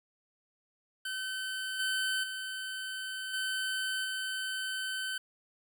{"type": "tone with level steps", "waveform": "25% pulse", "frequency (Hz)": 1530, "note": "G6", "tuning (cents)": -42, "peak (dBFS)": [-31, -26, -33, -28, -30], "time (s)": [1.05, 5.18], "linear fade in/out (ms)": 5, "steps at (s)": [1.79, 2.23, 3.33, 4.04], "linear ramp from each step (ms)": 10, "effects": ["10-bit"]}